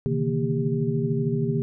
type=tone cluster; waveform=sine; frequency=128.2 / 146.3 / 159.5 / 232.3 / 398.9 Hz; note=C3 / D3 / D#3 / A#3 / G4; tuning=-35 / -6 / +43 / -6 / +30 cents; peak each=-28 dBFS; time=0.06-1.62 s; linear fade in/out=0 ms; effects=none